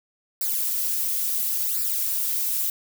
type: noise with flanger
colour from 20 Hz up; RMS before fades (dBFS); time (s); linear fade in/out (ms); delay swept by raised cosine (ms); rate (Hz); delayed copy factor
violet; -25; 0.41-2.7; 2; 0.31 to 5.31; 0.72; -0.9
effects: none